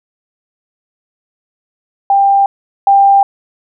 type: tone pair in turn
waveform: sine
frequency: 793 / 793 Hz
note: G5 / G5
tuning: +20 / +20 cents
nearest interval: unison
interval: 0 cents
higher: neither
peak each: -6 / -4 dBFS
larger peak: second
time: 2.1-2.46 / 2.87-3.23 s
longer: neither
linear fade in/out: 2 ms
effects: none